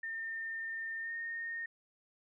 sine tone with pitch glide, 1811 to 1840.5 Hz, A6 to A#6, +49 to -23 cents, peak -37 dBFS, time 0.03-1.66 s, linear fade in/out 5 ms, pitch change +28 cents, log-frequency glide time 1-1.12 s, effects none

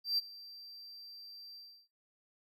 triangle tone with ADSR envelope, 4699 Hz, D8, in tune, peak -26 dBFS, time 0.04-1.88 s, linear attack 140 ms, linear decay 24 ms, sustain -21 dB, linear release 320 ms, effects noise-tail reverb RT60 0.2 s tail -18 dB re dry

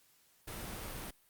pink noise, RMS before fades -43 dBFS, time 0.47-1.11 s, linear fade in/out 10 ms, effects white hiss -68 dBFS RMS until 1.29 s + Opus 48 kbps

